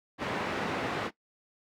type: band-pass noise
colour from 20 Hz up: pink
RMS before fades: -33 dBFS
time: 0.18-1.11 s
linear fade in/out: 50 ms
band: 200 to 2300 Hz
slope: 12 dB/octave
effects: noise-tail reverb RT60 0.1 s tail -17 dB re dry